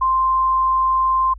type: tone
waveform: sine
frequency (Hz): 1046.5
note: C6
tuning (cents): 0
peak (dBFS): -14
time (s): 0.01-1.34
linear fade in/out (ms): 10
effects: added 50 Hz sine -34 dBFS peak until 1.38 s